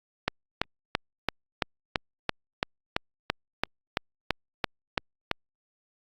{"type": "click train", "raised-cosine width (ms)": 0.3, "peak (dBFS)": -7, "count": 16, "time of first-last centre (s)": [0.28, 5.314], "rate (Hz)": 2.98, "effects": ["Opus 48 kbps"]}